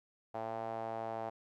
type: tone with band-pass filter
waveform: sawtooth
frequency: 112.6 Hz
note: A2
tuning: 40 cents sharp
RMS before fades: -40 dBFS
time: 0.34-1.3 s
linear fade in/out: 10 ms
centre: 730 Hz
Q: 3.9
effects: none